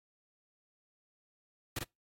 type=noise with echo; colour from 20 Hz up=pink; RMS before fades=-36 dBFS; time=1.76-1.79 s; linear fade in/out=5 ms; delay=45 ms; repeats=1; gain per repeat=-3 dB; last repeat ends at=1.835 s; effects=noise-tail reverb RT60 0.2 s tail -26 dB re dry + AAC 48 kbps